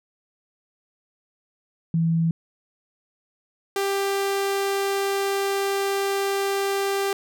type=tone pair in turn; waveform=sine / sawtooth; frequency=164.81 / 394.8 Hz; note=E3 / G4; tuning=0 / +12 cents; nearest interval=octave + minor third; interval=1512 cents; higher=second; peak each=-18 dBFS; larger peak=neither; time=1.94-2.31 / 3.76-7.13 s; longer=second; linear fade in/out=2 ms; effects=none